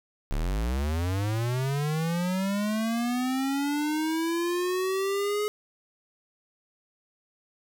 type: linear sweep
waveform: square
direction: up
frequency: 32.7 to 422.3 Hz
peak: -26 dBFS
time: 0.31-5.48 s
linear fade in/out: 0 ms
effects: none